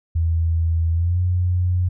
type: tone with pitch glide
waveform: sine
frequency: 82.41 to 89.87 Hz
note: E2 to F#2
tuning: 0 to -50 cents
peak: -16 dBFS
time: 0.15-1.89 s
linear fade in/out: 10 ms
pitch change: +150 cents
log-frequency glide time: 0.92-1.2 s
effects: none